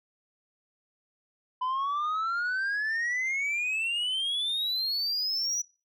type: exponential sweep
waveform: sine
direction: up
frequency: 1000 to 5920 Hz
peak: -24 dBFS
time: 1.61-5.62 s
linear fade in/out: 10 ms
effects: noise-tail reverb RT60 0.3 s tail -23 dB re dry + tanh soft clip ceiling -26 dBFS